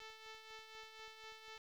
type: tone with tremolo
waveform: 5% pulse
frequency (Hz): 440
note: A4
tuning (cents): 0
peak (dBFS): -38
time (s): 0-1.58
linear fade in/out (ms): 2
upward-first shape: triangle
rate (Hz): 4.1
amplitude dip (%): 55
effects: low-pass 5000 Hz 12 dB/octave + 11-bit